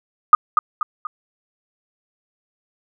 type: tone with echo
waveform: sine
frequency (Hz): 1230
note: D#6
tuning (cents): -20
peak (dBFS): -3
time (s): 0.33-0.35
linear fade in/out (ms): 2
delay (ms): 240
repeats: 3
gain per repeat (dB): -7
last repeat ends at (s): 1.07
effects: none